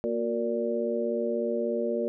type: harmonic tone with a mistuned harmonic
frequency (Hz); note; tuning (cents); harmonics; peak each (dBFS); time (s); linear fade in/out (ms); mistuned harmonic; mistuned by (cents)
116.54; A#2; 0; 2 / 3 / 4 / 5; -32 / -32 / -30 / -31; 0.04-2.08; 0; 3; +63
effects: none